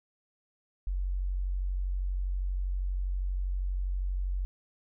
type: tone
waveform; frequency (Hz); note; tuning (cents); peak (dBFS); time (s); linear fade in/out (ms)
sine; 46.25; F#1; 0; -28; 0.87-4.45; 0
effects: none